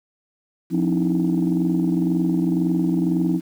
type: tone cluster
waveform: sine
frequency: 174.7 / 263 / 303.1 / 325 Hz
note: F3 / C4 / D#4 / E4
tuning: +1 / +9 / -45 / -24 cents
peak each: -20 / -23 / -24 / -22 dBFS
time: 0.7-3.41 s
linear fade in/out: 50 ms
effects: tanh soft clip ceiling -11 dBFS + 8-bit